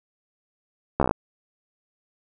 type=slowing click train; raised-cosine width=1 ms; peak=-6 dBFS; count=8; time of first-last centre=1-1.111 s; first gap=14 ms; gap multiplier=1.04; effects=none